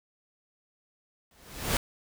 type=noise with exponential growth; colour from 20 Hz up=pink; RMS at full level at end=-24 dBFS; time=1.31-1.77 s; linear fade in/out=2 ms; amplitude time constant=99 ms; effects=none